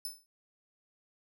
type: tone with exponential decay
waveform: 15% pulse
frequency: 5274 Hz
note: E8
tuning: in tune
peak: -28 dBFS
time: 0.05-0.26 s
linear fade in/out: 1 ms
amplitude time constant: 45 ms
effects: none